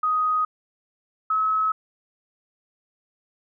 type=tone pair in turn; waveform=sine; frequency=1251 / 1286.9 Hz; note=D#6 / E6; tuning=+9 / -42 cents; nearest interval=unison; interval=49 cents; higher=second; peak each=-19 dBFS; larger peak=neither; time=0.03-0.45 / 1.3-1.72 s; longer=neither; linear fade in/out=5 ms; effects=none